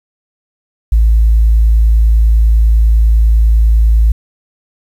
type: tone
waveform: sine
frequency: 55 Hz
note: A1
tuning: in tune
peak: -4 dBFS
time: 0.92-4.12 s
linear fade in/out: 5 ms
effects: tanh soft clip ceiling -1 dBFS + 7-bit